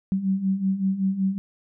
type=beating tone pair; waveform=sine; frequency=188.6 / 193.9 Hz; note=F#3 / G3; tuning=+33 / -19 cents; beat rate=5.3 Hz; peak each=-27 / -22 dBFS; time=0.12-1.38 s; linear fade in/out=0 ms; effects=none